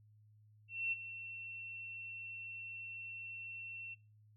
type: tone with ADSR envelope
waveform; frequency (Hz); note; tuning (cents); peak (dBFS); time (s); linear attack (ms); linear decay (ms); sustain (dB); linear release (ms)
sine; 2706; E7; +45; -33; 0.68-3.95; 240; 24; -12; 17
effects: noise-tail reverb RT60 0.3 s tail -19 dB re dry + added 106 Hz sine -62 dBFS peak until 4.36 s